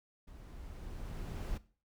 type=noise with level ramp; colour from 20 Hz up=brown; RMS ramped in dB=-52 to -37 dBFS; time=0.27-1.58 s; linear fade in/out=10 ms; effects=noise-tail reverb RT60 0.4 s tail -18 dB re dry